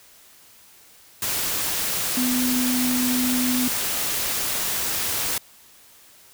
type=tone in noise; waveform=sine; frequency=250.4 Hz; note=B3; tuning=24 cents sharp; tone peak=-21 dBFS; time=2.17-3.68 s; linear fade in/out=2 ms; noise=white; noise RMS=-25 dBFS; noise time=1.22-5.38 s; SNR=+1 dB; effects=white hiss -51 dBFS RMS until 6.33 s